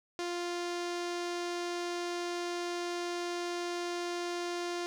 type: tone with low-pass filter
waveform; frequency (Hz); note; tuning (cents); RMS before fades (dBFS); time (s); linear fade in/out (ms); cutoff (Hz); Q
sawtooth; 349.2; F4; 0; -36; 0.19-4.86; 0; 5900; 1.6
effects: 10-bit